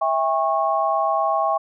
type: tone cluster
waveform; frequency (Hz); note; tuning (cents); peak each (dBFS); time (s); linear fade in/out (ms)
sine; 654 / 802 / 1097; E5 / G5 / C#6; -14 / +39 / -18; -22; 0.01-1.58; 10
effects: none